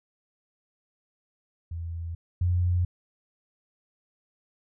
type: tone pair in turn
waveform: sine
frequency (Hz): 83.8 / 88.78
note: E2 / F2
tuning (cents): +29 / +29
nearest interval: minor second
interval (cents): 100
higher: second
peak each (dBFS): -31 / -21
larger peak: second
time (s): 1.71-2.15 / 2.41-2.85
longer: neither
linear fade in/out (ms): 5
effects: none